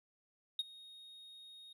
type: tone with ADSR envelope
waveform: triangle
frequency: 3729 Hz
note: A#7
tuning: in tune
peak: -28 dBFS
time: 0.59-1.73 s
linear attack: 3 ms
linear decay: 29 ms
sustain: -23 dB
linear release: 6 ms
effects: tanh soft clip ceiling -28 dBFS